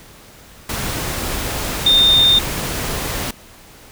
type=tone in noise; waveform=sine; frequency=3636 Hz; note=A#7; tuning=44 cents flat; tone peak=-9 dBFS; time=1.86-2.39 s; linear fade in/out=5 ms; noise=pink; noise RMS=-23 dBFS; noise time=0.69-3.31 s; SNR=+11 dB; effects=pink hiss -43 dBFS RMS until 3.91 s